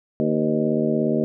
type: harmonic tone with a mistuned harmonic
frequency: 77.1 Hz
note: D#2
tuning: 15 cents flat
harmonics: 2 / 3 / 4 / 5 / 6 / 7 / 8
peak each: -28 / -22 / -27 / -25 / -28 / -33 / -27 dBFS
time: 0.2-1.24 s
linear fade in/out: 0 ms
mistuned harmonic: 6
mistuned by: +66 cents
effects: none